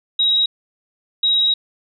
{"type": "tone bursts at uneven times", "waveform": "sine", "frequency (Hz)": 3821, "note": "A#7", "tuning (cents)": 42, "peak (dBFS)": -13, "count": 2, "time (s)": [[0.19, 0.46], [1.23, 1.54]], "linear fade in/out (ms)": 5, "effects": []}